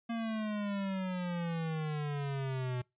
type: exponential sweep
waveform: square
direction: down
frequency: 233.1 to 123.47 Hz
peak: -34 dBFS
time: 0.09-2.82 s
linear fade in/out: 10 ms
effects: noise-tail reverb RT60 0.2 s tail -24 dB re dry + resampled to 8000 Hz